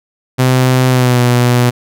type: tone with pitch glide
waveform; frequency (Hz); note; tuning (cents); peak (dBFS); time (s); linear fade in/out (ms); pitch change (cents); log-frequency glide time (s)
sawtooth; 128.3 to 122.65; C3 to B2; -34 to -12; -4; 0.38-1.71; 20; -78; 0.89-1.21
effects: none